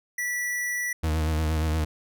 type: tone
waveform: square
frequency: 1956 Hz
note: B6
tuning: 17 cents flat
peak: -27 dBFS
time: 0.18-0.93 s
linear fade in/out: 5 ms
type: tone with vibrato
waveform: 40% pulse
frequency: 78.5 Hz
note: D#2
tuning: 16 cents sharp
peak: -22 dBFS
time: 1.03-1.85 s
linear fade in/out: 10 ms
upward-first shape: sine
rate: 8.5 Hz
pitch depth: 44 cents each way
effects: none